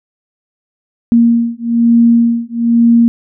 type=beating tone pair; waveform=sine; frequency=233.1 / 234.2 Hz; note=A#3 / A#3; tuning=0 / +8 cents; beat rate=1.1 Hz; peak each=-10 dBFS; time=1.12-3.08 s; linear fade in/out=0 ms; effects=none